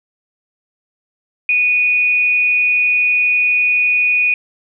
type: tone with frequency modulation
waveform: sine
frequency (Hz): 2468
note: D#7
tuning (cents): -15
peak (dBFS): -11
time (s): 1.49-4.34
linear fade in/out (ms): 2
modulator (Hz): 193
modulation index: 0.26
effects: none